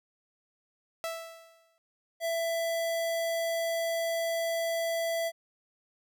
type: tone with exponential decay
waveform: sawtooth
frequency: 659.3 Hz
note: E5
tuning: in tune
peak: -27 dBFS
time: 1.04-1.78 s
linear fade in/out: 0 ms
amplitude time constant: 160 ms
type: tone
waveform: square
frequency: 665 Hz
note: E5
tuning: 15 cents sharp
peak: -29 dBFS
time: 2.2-5.32 s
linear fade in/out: 50 ms
effects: none